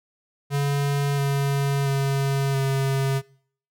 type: tone with pitch steps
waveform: square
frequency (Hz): 141.6 / 139.65 / 137.73 / 135.83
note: C#3 / C#3 / C#3 / C#3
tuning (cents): +37 / +13 / -11 / -35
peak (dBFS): -21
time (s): 0.5-3.22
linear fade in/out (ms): 50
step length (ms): 680
effects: noise-tail reverb RT60 0.6 s tail -24 dB re dry